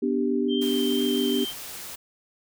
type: chord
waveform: sine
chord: G major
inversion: first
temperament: equal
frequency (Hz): 246.9 / 293.7 / 392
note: B3 / D4 / G4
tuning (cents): 0 / 0 / 0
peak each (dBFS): -25 / -27 / -26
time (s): 0.02-1.45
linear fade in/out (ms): 10
type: tone with vibrato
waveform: sine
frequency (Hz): 3141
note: G7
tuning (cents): +3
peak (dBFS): -30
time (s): 0.48-1.54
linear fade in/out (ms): 50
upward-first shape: triangle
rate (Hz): 2.1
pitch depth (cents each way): 8
type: noise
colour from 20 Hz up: white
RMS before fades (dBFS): -38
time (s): 0.61-1.96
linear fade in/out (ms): 10
effects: none